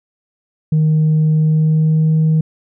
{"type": "tone with pitch glide", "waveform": "sine", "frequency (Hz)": [155.56, 157.73], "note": ["D#3", "D#3"], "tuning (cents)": [0, 24], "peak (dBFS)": -8, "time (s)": [0.72, 2.41], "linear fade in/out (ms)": 5, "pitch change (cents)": 24, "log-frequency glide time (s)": [1.34, 2.14], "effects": ["tanh soft clip ceiling -8 dBFS"]}